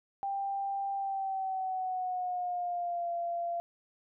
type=tone with pitch glide; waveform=sine; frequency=790 to 687.7 Hz; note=G5 to F5; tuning=+13 to -27 cents; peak=-31 dBFS; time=0.23-3.6 s; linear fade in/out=0 ms; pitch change=-240 cents; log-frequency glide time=0.94-3.1 s; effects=none